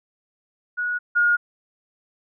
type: tone pair in turn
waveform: sine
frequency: 1458 / 1429.6 Hz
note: F#6 / F6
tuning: -26 / +40 cents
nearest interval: unison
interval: 34 cents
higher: first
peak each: -22 / -15 dBFS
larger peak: second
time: 0.77-0.99 / 1.15-1.37 s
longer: neither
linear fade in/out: 20 ms
effects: none